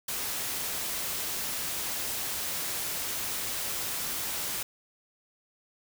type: noise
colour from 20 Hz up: white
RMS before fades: -33 dBFS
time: 0.08-4.63 s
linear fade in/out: 5 ms
effects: none